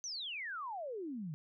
sine exponential sweep, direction down, 6272 to 143.7 Hz, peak -39 dBFS, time 0.04-1.34 s, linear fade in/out 0 ms, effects none

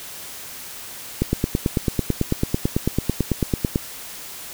click train, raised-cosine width 3 ms, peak -5 dBFS, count 24, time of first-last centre 1.22-3.759 s, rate 9.06 Hz, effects white hiss -36 dBFS RMS until 4.53 s

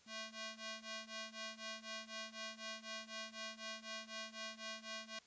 5% pulse ring-modulated tone, 440 Hz, A4, in tune, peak -32 dBFS, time 0.06-5.19 s, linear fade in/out 5 ms, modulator 218 Hz, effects white hiss -67 dBFS RMS until 5.26 s + resampled to 16000 Hz

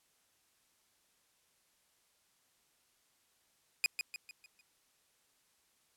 sawtooth tone with echo, 2478 Hz, D#7, 8 cents flat, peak -23 dBFS, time 3.84-3.86 s, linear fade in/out 0 ms, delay 150 ms, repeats 5, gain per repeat -7 dB, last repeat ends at 4.61 s, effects white hiss -73 dBFS RMS until 5.96 s + low-pass 12000 Hz 12 dB/octave

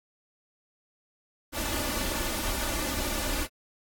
pink noise with comb filter, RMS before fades -30 dBFS, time 1.52-3.48 s, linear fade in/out 50 ms, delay 3.4 ms, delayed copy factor +0.8, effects AAC 64 kbps

